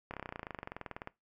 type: slowing click train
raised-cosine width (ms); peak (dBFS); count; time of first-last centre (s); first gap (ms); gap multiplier
0.5; -25; 25; 0.11-1.074; 28; 1.03
effects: noise-tail reverb RT60 0.2 s tail -20 dB re dry